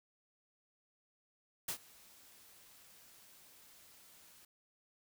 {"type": "noise with ADSR envelope", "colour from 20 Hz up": "white", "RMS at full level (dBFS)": -37, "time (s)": [1.68, 4.45], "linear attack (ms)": 7, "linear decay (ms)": 87, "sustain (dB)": -24, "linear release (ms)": 3, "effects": []}